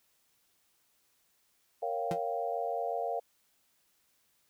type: chord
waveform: sine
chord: G half-diminished seventh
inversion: first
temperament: equal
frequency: 466.2 / 554.4 / 698.5 / 784 Hz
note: Bb4 / Db5 / F5 / G5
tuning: 0 / 0 / 0 / 0 cents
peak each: -37 / -38 / -34 / -39 dBFS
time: 1.82-3.2 s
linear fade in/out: 10 ms
type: tone with exponential decay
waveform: 30% pulse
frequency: 171.1 Hz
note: F3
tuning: 35 cents flat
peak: -27 dBFS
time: 2.11-2.2 s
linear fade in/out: 2 ms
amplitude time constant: 18 ms
effects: white hiss -72 dBFS RMS until 4.49 s